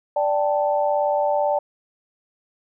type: chord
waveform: sine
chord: D suspended fourth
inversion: none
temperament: just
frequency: 587.3 / 783.1 / 881 Hz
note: D5 / G5 / A5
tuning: 0 / -2 / +2 cents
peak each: -20 / -24 / -24 dBFS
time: 0.16-1.59 s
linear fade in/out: 5 ms
effects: none